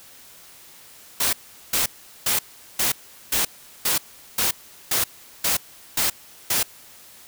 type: noise bursts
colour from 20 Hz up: white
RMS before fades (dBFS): -21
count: 11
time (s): 1.2-6.63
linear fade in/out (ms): 5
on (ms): 130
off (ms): 400
effects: white hiss -47 dBFS RMS until 7.27 s